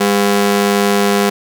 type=ring-modulated tone; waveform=sawtooth; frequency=303.5 Hz; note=D#4; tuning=43 cents flat; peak=-4 dBFS; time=0-1.3 s; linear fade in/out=10 ms; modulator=101 Hz; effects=none